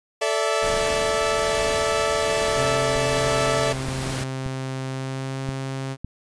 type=chord; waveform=sawtooth; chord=A suspended fourth; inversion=none; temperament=equal with one note detuned; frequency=440 / 579.9 / 659.3 Hz; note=A4 / D5 / E5; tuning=0 / -22 / 0 cents; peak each=-21 dBFS; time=0.21-3.73 s; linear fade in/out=10 ms
type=noise with tremolo; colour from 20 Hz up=pink; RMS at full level=-30 dBFS; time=0.62-4.24 s; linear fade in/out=5 ms; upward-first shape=sine; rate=1.2 Hz; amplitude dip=40%
type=tone with pitch glide; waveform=sawtooth; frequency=132.1 to 134.02 Hz; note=C3 to C3; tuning=+17 to +42 cents; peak=-23 dBFS; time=2.54-5.97 s; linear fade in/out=50 ms; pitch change=+25 cents; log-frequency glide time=4.89-5.42 s
type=clicks; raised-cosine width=5 ms; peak=-18 dBFS; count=5; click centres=2.962 / 3.886 / 4.463 / 5.49 / 6.046 s
effects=resampled to 22050 Hz